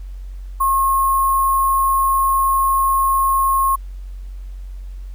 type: tone with sample-and-hold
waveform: sine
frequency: 1079 Hz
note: C#6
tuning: 47 cents flat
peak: -13 dBFS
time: 0.6-3.76 s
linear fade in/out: 10 ms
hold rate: 11025 Hz
effects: added 46 Hz sine -28 dBFS peak until 5.14 s + pink hiss -56 dBFS RMS until 5.14 s